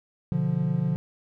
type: chord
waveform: triangle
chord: B diminished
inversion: none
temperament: equal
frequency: 123.47 / 146.83 / 174.61 Hz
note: B2 / D3 / F3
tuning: 0 / 0 / 0 cents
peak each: -29 / -24 / -24 dBFS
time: 0.32-0.96 s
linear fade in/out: 0 ms
effects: none